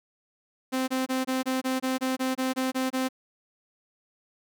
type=tone bursts; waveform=sawtooth; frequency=260 Hz; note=C4; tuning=11 cents flat; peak=-21 dBFS; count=13; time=0.72-3.088 s; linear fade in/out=20 ms; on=160 ms; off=24 ms; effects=none